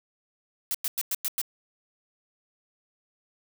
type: noise bursts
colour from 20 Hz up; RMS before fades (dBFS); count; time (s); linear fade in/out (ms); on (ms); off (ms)
blue; -28; 6; 0.71-1.415; 0; 35; 99
effects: none